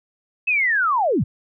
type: linear sweep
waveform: sine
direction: down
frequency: 2627 to 77.7 Hz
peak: -16 dBFS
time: 0.47-1.24 s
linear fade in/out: 10 ms
effects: none